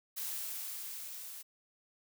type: noise with level ramp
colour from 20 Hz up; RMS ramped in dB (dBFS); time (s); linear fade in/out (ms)
blue; -38 to -47; 0.16-1.43; 20
effects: none